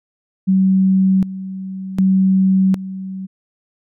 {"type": "tone with tremolo", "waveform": "sine", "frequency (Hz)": 190, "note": "F#3", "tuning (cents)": 46, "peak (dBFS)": -10, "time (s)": [0.47, 3.27], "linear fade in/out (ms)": 20, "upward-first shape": "square", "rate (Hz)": 0.66, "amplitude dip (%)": 80, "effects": []}